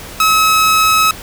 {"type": "tone", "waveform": "sawtooth", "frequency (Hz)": 1285, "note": "E6", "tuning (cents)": -45, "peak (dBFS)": -5, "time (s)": [0.2, 1.11], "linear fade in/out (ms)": 2, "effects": ["pink hiss -31 dBFS RMS until 1.22 s"]}